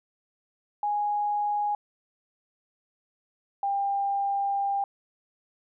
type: tone pair in turn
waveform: sine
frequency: 828 / 797 Hz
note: G#5 / G5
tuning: -5 / +28 cents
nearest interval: minor second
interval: 67 cents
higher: first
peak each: -24 dBFS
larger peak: neither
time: 0.83-1.75 / 3.63-4.84 s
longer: second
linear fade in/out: 2 ms
effects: none